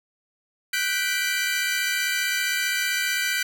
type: chord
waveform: sawtooth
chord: G major seventh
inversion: third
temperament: equal with one note detuned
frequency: 1480 / 1555.4 / 1975.5 / 2349 Hz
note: F#6 / G6 / B6 / D7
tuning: 0 / -14 / 0 / 0 cents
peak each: -25 dBFS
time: 0.73-3.43 s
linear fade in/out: 5 ms
effects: none